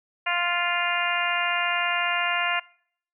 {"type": "harmonic tone", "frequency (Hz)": 349.2, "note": "F4", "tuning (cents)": 0, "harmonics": [2, 3, 4, 5, 6, 7, 8], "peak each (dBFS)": [-30, -30, -30, -30, -30, -30, -30], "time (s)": [0.26, 2.6], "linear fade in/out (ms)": 10, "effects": ["noise-tail reverb RT60 0.6 s tail -23 dB re dry"]}